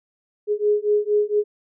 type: beating tone pair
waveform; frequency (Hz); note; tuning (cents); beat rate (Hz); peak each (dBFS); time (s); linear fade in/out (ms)
sine; 415.3 / 419.6; G#4 / G#4; 0 / +18; 4.3; -20; 0.47-1.44; 50
effects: none